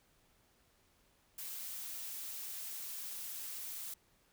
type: noise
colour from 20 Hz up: blue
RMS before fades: -44 dBFS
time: 1.38-3.94 s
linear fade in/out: 5 ms
effects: pink hiss -71 dBFS RMS until 4.32 s